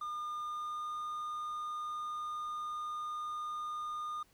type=tone with pitch glide; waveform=triangle; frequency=1211 to 1218.7 Hz; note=D#6 to D#6; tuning=-47 to -36 cents; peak=-35 dBFS; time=0.01-4.23 s; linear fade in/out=5 ms; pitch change=+11 cents; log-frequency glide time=0.41-0.94 s; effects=pink hiss -68 dBFS RMS until 4.33 s

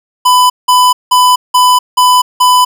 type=tone bursts; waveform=square; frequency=999 Hz; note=B5; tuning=20 cents sharp; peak=-5 dBFS; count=6; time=0.25-2.65 s; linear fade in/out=10 ms; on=250 ms; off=180 ms; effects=none

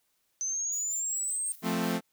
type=exponential sweep; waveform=sine; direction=up; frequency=6110 to 8620 Hz; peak=-29 dBFS; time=0.41-1.52 s; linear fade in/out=0 ms
type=noise with tremolo; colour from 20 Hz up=violet; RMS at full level=-46 dBFS; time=0.72-1.95 s; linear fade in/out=2 ms; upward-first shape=square; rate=5.4 Hz; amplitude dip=60%
type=chord; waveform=sawtooth; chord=F major; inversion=none; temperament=equal; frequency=174.61 / 220 / 261.6 Hz; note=F3 / A3 / C4; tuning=0 / 0 / 0 cents; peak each=-28 / -27 / -29 dBFS; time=1.62-2.01 s; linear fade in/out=50 ms
effects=white hiss -74 dBFS RMS until 2.12 s

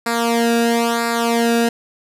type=tone with flanger; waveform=sawtooth; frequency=233.1 Hz; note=A#3; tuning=in tune; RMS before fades=-17 dBFS; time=0.06-1.69 s; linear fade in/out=5 ms; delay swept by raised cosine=0.32 to 0.95 ms; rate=1 Hz; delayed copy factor=-0.85; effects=resampled to 32000 Hz + 8-bit

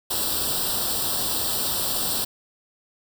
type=noise with comb filter; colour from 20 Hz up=white; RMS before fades=-25 dBFS; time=0.1-2.25 s; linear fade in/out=10 ms; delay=0.23 ms; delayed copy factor=+0.85; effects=none

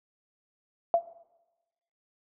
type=tone with exponential decay; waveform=sine; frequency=680 Hz; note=F5; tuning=46 cents flat; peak=-15 dBFS; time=0.94-1.06 s; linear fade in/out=1 ms; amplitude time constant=24 ms; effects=noise-tail reverb RT60 1.0 s tail -17 dB re dry

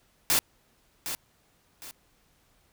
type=noise with echo; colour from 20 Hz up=white; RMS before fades=-23 dBFS; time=0.3-0.39 s; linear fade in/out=0 ms; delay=760 ms; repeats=2; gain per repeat=-10 dB; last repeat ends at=1.91 s; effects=pink hiss -66 dBFS RMS until 2.72 s

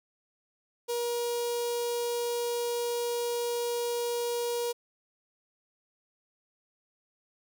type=tone with notch filter; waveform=sawtooth; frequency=476.2 Hz; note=A#4; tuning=37 cents sharp; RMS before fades=-31 dBFS; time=0.88-4.73 s; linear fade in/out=20 ms; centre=1700 Hz; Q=0.56; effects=none

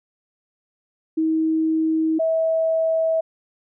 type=tone pair in turn; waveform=sine; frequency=318.8 / 648 Hz; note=D#4 / E5; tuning=+42 / -30 cents; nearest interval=octave; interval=1228 cents; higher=second; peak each=-17 dBFS; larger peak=neither; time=1.17-2.19 / 2.19-3.21 s; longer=neither; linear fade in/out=10 ms; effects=none

